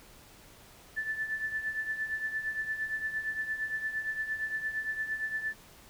sine tone with tremolo, 1756 Hz, A6, 4 cents flat, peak -28 dBFS, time 0.96-5.54 s, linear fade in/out 20 ms, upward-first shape triangle, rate 8.7 Hz, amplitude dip 75%, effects pink hiss -55 dBFS RMS until 5.89 s

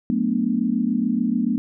sine chord, B minor seventh, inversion second, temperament equal, 185 / 220 / 246.9 / 293.7 Hz, F#3 / A3 / B3 / D4, 0 / 0 / 0 / 0 cents, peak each -28 / -22 / -22 / -28 dBFS, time 0.1-1.58 s, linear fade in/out 0 ms, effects none

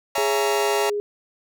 sawtooth chord, A# half-diminished seventh, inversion first, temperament just, 559.4 / 671.3 / 839.1 / 932.3 Hz, C#5 / E5 / G#5 / A#5, +16 / +31 / +18 / 0 cents, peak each -23 dBFS, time 0.15-0.9 s, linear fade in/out 5 ms
sine tone with pitch glide, 415.5 to 412.6 Hz, G#4 to G#4, +1 to -11 cents, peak -22 dBFS, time 0.18-1 s, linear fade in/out 0 ms, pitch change -12 cents, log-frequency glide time 0.33-0.48 s
effects none

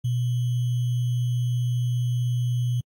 sine tone with sample-and-hold, 122.5 Hz, B2, 14 cents flat, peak -21 dBFS, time 0.04-2.81 s, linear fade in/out 10 ms, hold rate 3150 Hz, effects AAC 48 kbps

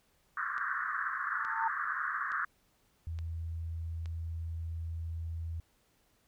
pink band-pass noise, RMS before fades -35 dBFS, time 0.37-2.45 s, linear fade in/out 5 ms, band 1100 to 1800 Hz, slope 96 dB/octave
click train, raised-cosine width 0.2 ms, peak -33 dBFS, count 5, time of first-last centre 0.58-4.058 s, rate 1.15 Hz
sine tone with exponential growth, 900 Hz, A5, 39 cents sharp, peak -26 dBFS, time 1.27-1.68 s, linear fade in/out 5 ms, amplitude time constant 88 ms
sine tone, 82.41 Hz, E2, in tune, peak -35 dBFS, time 3.07-5.6 s, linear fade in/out 0 ms
effects pink hiss -71 dBFS RMS until 6.27 s

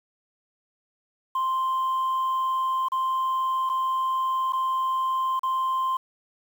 sine tone with dropouts, 1046.5 Hz, C6, in tune, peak -20 dBFS, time 1.35-5.97 s, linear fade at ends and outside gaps 5 ms, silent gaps 2.885-2.919 / 3.693-3.697 / 4.524-4.532 / 5.394-5.432 s, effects tanh soft clip ceiling -21 dBFS + 8-bit

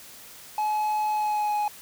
triangle tone with pitch glide, 851 to 836.4 Hz, G#5 to G#5, +42 to +12 cents, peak -21 dBFS, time 0.58-1.68 s, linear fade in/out 2 ms, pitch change -30 cents, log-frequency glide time 1.13-1.54 s, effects white hiss -46 dBFS RMS until 1.81 s

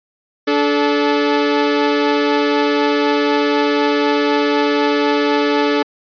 sawtooth tone pair together, 290.2 / 433.3 Hz, D4 / A4, -21 / -27 cents, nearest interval perfect fifth, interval 694 cents, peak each -12 dBFS, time 0.47-5.83 s, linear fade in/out 10 ms, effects resampled to 11025 Hz

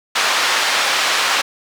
pink band-pass noise, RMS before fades -17 dBFS, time 0.15-1.42 s, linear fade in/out 10 ms, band 1000 to 5300 Hz, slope 12 dB/octave, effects none

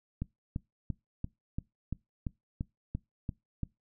click train, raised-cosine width 5 ms, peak -21 dBFS, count 11, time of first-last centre 0.22-3.633 s, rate 2.93 Hz, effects noise-tail reverb RT60 0.2 s tail -23 dB re dry

